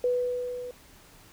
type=tone with level ramp; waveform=sine; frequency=493.9 Hz; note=B4; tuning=in tune; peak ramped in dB=-21 to -35 dBFS; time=0.04-0.71 s; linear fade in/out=2 ms; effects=pink hiss -54 dBFS RMS until 1.32 s